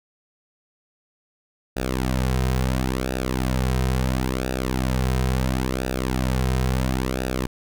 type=tone with flanger; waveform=sawtooth; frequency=64.2 Hz; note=C2; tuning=32 cents flat; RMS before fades=-23 dBFS; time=1.76-7.47 s; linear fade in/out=10 ms; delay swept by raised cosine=0.93 to 3.53 ms; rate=0.73 Hz; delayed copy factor=-0.75; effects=none

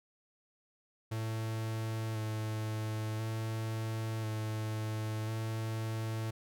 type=tone with vibrato; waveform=45% pulse; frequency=110 Hz; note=A2; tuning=in tune; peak=-34 dBFS; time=1.11-6.31 s; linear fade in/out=10 ms; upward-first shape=square; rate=0.48 Hz; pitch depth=17 cents each way; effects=none

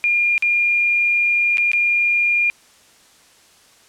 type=tone with dropouts; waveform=sine; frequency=2411 Hz; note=D7; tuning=45 cents sharp; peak=-14 dBFS; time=0.04-2.5 s; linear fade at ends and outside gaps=0 ms; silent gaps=0.379-0.424 / 1.572-1.581 / 1.717-1.733 s; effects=white hiss -51 dBFS RMS until 3.88 s + low-pass 9000 Hz 12 dB/octave

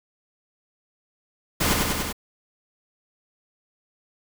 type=noise with echo; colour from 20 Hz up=pink; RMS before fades=-22 dBFS; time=1.6-1.74 s; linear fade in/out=10 ms; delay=97 ms; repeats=4; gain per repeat=-2 dB; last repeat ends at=2.128 s; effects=none

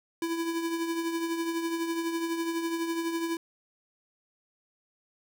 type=tone with tremolo; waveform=square; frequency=332.7 Hz; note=E4; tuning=16 cents sharp; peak=-27 dBFS; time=0.22-3.37 s; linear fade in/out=2 ms; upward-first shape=triangle; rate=12 Hz; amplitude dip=55%; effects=none

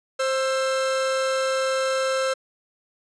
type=tone pair together; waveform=45% pulse; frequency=528.2 / 1331 Hz; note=C5 / E6; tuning=+16 / +16 cents; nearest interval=octave + major third; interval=1600 cents; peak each=-22 / -28 dBFS; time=0.19-2.34 s; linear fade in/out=10 ms; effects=resampled to 22050 Hz

